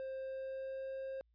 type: tone with pitch glide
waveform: triangle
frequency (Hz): 529 to 533.3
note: C5 to C5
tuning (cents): +19 to +33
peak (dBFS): -38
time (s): 0-1.21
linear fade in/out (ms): 0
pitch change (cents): +14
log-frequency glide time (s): 0.18-0.93
effects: added 57 Hz sine -70 dBFS peak until 1.34 s + resampled to 11025 Hz